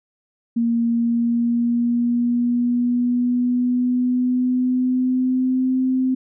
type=tone with pitch glide; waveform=sine; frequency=233.1 to 258.6 Hz; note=A#3 to C4; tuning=0 to -20 cents; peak=-16 dBFS; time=0.56-6.15 s; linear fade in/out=10 ms; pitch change=+180 cents; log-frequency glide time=0.86-5.79 s; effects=none